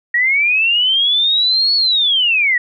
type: linear two-way sweep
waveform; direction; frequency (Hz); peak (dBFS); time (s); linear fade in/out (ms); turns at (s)
sine; up then down; 1882 to 4435 to 1882; -11; 0.14-2.58; 5; 1.75
effects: none